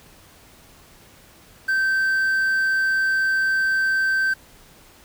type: tone with quantisation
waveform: triangle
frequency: 1554 Hz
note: G6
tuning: 16 cents flat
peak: -16 dBFS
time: 1.68-4.34 s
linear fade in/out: 10 ms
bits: 7
effects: pink hiss -50 dBFS RMS until 5.04 s